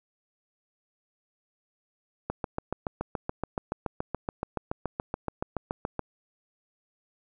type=click train; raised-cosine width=1 ms; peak=-15 dBFS; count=27; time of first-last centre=2.3-5.993 s; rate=7.04 Hz; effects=none